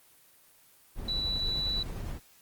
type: noise with tremolo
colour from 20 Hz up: brown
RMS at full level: -35 dBFS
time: 0.95-2.2 s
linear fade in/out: 50 ms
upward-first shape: square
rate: 9.9 Hz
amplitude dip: 25%
type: tone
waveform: sine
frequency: 3951 Hz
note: B7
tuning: in tune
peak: -29 dBFS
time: 1.08-1.83 s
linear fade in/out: 5 ms
effects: white hiss -60 dBFS RMS until 2.41 s + Opus 24 kbps